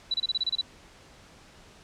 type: tone bursts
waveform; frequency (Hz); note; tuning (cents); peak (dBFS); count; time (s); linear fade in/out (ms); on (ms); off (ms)
sine; 3951; B7; 0; -23; 9; 0.11-0.613; 5; 31; 28
effects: pink hiss -53 dBFS RMS until 1.83 s + low-pass 7000 Hz 12 dB/octave